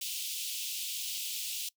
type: high-pass noise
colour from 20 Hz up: pink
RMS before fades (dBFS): -37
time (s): 0.01-1.69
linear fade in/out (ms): 5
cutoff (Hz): 2700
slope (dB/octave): 48
effects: noise-tail reverb RT60 0.1 s tail -22 dB re dry